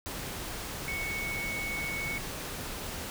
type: tone in noise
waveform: sine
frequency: 2217 Hz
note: C#7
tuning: in tune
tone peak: -33 dBFS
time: 0.88-2.18 s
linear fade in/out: 0 ms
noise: pink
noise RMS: -38 dBFS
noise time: 0.06-3.1 s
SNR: +2 dB
effects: none